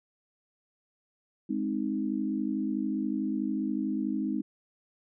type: chord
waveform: sine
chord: Ab major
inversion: none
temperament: equal with one note detuned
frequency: 207.7 / 261.6 / 312.4 Hz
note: Ab3 / C4 / Eb4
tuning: 0 / 0 / +7 cents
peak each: -32 dBFS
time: 1.49-4.42 s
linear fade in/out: 10 ms
effects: none